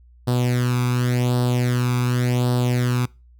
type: tone with flanger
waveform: sawtooth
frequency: 123.47 Hz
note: B2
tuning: in tune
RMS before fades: -20 dBFS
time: 0.27-3.06 s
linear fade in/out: 10 ms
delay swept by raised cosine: 0.22 to 0.83 ms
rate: 0.89 Hz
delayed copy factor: +0.75
effects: noise-tail reverb RT60 0.3 s tail -24 dB re dry + added 60 Hz sine -47 dBFS peak until 3.39 s